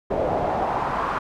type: noise with band-pass filter sweep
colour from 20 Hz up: brown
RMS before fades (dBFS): -24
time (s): 0.1-1.19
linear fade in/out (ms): 10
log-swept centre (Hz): 550 to 1200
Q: 2.8
effects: none